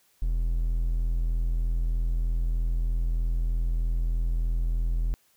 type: tone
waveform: triangle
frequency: 41.6 Hz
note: E1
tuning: 17 cents sharp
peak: -21 dBFS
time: 0.22-5.14 s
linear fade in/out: 0 ms
effects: white hiss -65 dBFS RMS until 5.36 s